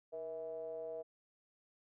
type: ring-modulated tone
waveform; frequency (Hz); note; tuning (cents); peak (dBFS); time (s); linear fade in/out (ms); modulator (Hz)
triangle; 85.7; F2; -32; -36; 0.12-1.03; 20; 563
effects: none